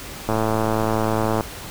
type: click train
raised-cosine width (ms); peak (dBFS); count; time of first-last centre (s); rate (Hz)
1; -7; 124; 0.29-1.408; 110
effects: pink hiss -35 dBFS RMS until 1.7 s